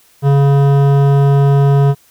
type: tone with hard clipping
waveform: sine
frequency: 140 Hz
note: C#3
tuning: 18 cents sharp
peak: -9 dBFS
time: 0.22-1.95 s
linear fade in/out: 50 ms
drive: 14 dB
effects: white hiss -50 dBFS RMS until 2.1 s